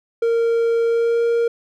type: tone with pitch glide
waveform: triangle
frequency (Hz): 462.4 to 467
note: A#4 to A#4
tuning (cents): -14 to +3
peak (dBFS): -13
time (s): 0.22-1.48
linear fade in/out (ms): 5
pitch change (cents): +17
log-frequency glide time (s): 0.85-1.23
effects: none